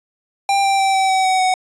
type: tone with pitch steps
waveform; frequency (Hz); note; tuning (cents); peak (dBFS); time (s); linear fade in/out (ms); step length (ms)
square; 793 / 784.8 / 776.7 / 768.6 / 760.7 / 752.8 / 745; G5 / G5 / G5 / G5 / F#5 / F#5 / F#5; +20 / +2 / -16 / -34 / +48 / +30 / +12; -14; 0.49-1.54; 2; 150
effects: resampled to 22050 Hz